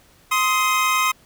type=tone pair together; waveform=25% pulse; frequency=1043 / 1257.4 Hz; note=C6 / D#6; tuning=-6 / +18 cents; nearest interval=minor third; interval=324 cents; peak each=-16 dBFS; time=0.31-1.12 s; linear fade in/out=10 ms; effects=pink hiss -54 dBFS RMS until 1.25 s